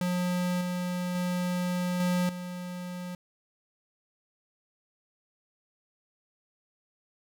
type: tone with level steps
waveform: square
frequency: 179.2 Hz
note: F3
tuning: 45 cents sharp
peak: -27 / -30 / -28 / -25 / -36 dBFS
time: 0.01-3.15 s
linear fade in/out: 2 ms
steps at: 0.61 / 1.15 / 2 / 2.29 s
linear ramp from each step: 2 ms
effects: none